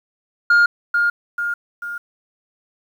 sine tone with echo, 1415 Hz, F6, 22 cents sharp, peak -7 dBFS, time 0.5-0.66 s, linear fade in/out 5 ms, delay 440 ms, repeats 3, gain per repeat -6 dB, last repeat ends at 1.98 s, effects tanh soft clip ceiling -9 dBFS + 8-bit

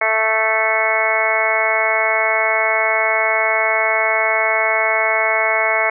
harmonic tone, 220 Hz, A3, in tune, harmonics 2 / 3 / 4 / 5 / 6 / 7 / 8 / 9 / 10, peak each -28 / -20 / -24 / -25 / -25 / -27 / -26 / -24 / -18 dBFS, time 0.01-5.9 s, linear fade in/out 5 ms, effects none

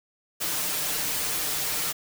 white noise with comb filter, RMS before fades -28 dBFS, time 0.4-1.93 s, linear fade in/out 20 ms, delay 6.6 ms, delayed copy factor +0.95, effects none

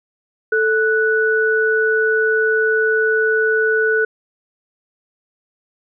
sine tone pair together, 440 / 1480 Hz, A4 / F#6, 0 / 0 cents, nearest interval octave + major sixth, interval 2100 cents, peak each -16 dBFS, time 0.52-4.05 s, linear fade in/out 5 ms, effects none

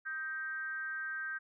sine tone with frequency modulation, 1570 Hz, G6, 2 cents sharp, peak -36 dBFS, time 0.05-1.39 s, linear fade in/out 20 ms, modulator 305 Hz, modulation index 0.51, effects none

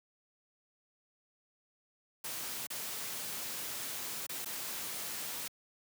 white noise with dropouts, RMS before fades -40 dBFS, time 2.24-5.48 s, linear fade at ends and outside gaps 5 ms, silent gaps 2.669-2.702 / 4.267-4.292 / 4.448-4.457 s, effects high-pass 100 Hz 12 dB/octave

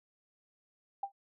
sine tone with exponential decay, 792 Hz, G5, 18 cents sharp, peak -29 dBFS, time 1.03-1.12 s, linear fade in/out 5 ms, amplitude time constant 18 ms, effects none

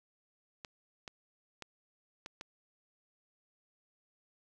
clicks, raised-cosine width 0.2 ms, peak -26 dBFS, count 5, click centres 0.648 / 1.078 / 1.623 / 2.261 / 2.411 s, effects none

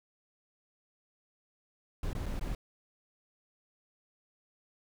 brown noise with dropouts, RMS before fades -35 dBFS, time 2.03-2.55 s, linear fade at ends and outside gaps 2 ms, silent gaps 2.132-2.15 / 2.259-2.263 / 2.395-2.41 s, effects none

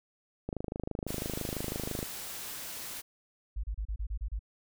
click train, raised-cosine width 2 ms, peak -21 dBFS, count 41, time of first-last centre 0.49-2.028 s, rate 26 Hz
white noise, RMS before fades -41 dBFS, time 1.07-3.02 s, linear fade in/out 20 ms
sine tone bursts, 52.1 Hz, G#1, 6 cents sharp, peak -31 dBFS, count 8, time 3.56-4.393 s, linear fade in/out 10 ms, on 77 ms, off 31 ms
effects none

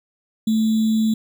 sine tone with sample-and-hold, 220 Hz, A3, in tune, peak -15 dBFS, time 0.47-1.14 s, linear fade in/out 5 ms, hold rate 3675 Hz, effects none

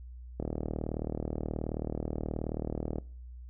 click train, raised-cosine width 2 ms, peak -20 dBFS, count 101, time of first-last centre 0.4-2.984 s, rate 38.7 Hz, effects noise-tail reverb RT60 0.5 s tail -23 dB re dry + added 61 Hz sine -43 dBFS peak until 3.49 s

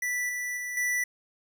square tone with level steps, 1971 Hz, B6, 4 cents flat, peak -28 / -31 / -33 / -26 dBFS, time 0.02-1.04 s, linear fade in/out 5 ms, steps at 0.29 / 0.57 / 0.77 s, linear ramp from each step 2 ms, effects none

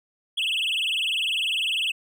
triangle tone with vibrato, 2960 Hz, F#7, in tune, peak -21 dBFS, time 0.37-1.92 s, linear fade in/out 10 ms, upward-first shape sine, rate 20 Hz, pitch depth 230 cents each way, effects none

